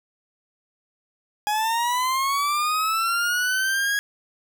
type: linear sweep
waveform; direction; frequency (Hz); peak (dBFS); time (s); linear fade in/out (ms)
40% pulse; up; 830.6 to 1661.2; -20; 1.47-3.99; 0
effects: none